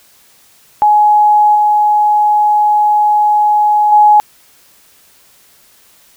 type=tone with level steps; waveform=sine; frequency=840 Hz; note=G#5; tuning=19 cents sharp; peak=-5 / -7 / -3 dBFS; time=0.82-4.2 s; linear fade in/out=0 ms; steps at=1.55 / 3.92 s; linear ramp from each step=5 ms; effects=white hiss -47 dBFS RMS until 6.16 s